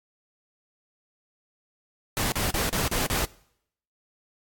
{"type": "noise bursts", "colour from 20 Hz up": "pink", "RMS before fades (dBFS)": -26, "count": 6, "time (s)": [2.17, 3.25], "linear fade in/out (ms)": 0, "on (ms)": 150, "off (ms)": 36, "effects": ["noise-tail reverb RT60 0.7 s tail -22 dB re dry", "AAC 64 kbps"]}